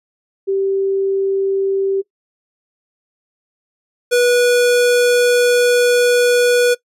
sine / square tone pair in turn, 389.6 / 487.6 Hz, G4 / B4, -11 / -22 cents, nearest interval major third, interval 389 cents, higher second, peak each -14 / -11 dBFS, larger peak second, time 0.47-2.02 / 4.11-6.75 s, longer second, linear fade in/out 20 ms, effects noise-tail reverb RT60 0.1 s tail -20 dB re dry + resampled to 32000 Hz

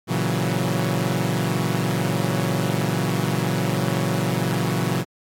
sawtooth chord, F# dominant seventh, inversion first, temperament equal, 116.54 / 138.59 / 164.81 / 185 Hz, A#2 / C#3 / E3 / F#3, 0 / 0 / 0 / 0 cents, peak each -22 dBFS, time 0.07-5.05 s, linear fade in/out 50 ms, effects AAC 64 kbps

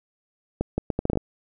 accelerating click train, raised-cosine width 2 ms, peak -10 dBFS, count 9, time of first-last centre 0.61-1.173 s, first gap 170 ms, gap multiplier 0.72, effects none

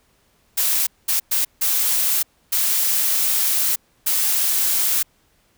blue noise bursts at uneven times, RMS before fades -19 dBFS, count 6, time 0.57-0.87 / 1.08-1.2 / 1.31-1.45 / 1.61-2.23 / 2.52-3.76 / 4.06-5.03 s, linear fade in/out 10 ms, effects pink hiss -61 dBFS RMS until 5.57 s

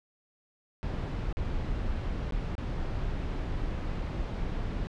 brown noise with dropouts, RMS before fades -32 dBFS, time 0.83-4.87 s, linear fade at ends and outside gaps 0 ms, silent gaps 1.327-1.37 / 2.308-2.323 / 2.552-2.581 s, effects low-pass 4000 Hz 12 dB/octave

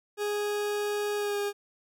40% pulse tone with pitch glide, 414.2 to 407.8 Hz, G#4 to G#4, -5 to -32 cents, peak -27 dBFS, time 0.17-1.53 s, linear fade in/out 50 ms, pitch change -27 cents, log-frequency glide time 1.17-1.38 s, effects none

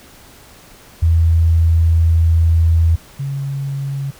sine tone pair in turn, 82.41 / 138.29 Hz, E2 / C#3, 0 / -4 cents, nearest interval major sixth, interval 896 cents, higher second, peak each -9 / -19 dBFS, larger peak first, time 1.02-2.96 / 3.19-4.11 s, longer first, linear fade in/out 10 ms, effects pink hiss -43 dBFS RMS until 4.19 s

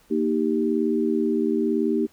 sine chord, Eb major, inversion second, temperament equal, 233.1 / 311.1 / 392 Hz, Bb3 / Eb4 / G4, 0 / 0 / 0 cents, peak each -24 dBFS, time 0.1-2.07 s, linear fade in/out 20 ms, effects pink hiss -58 dBFS RMS until 2.12 s

